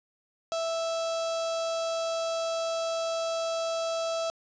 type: tone with notch filter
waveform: sawtooth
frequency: 659 Hz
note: E5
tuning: 1 cent flat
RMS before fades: -30 dBFS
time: 0.52-4.3 s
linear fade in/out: 0 ms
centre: 2000 Hz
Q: 1.2
effects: resampled to 16000 Hz + 9-bit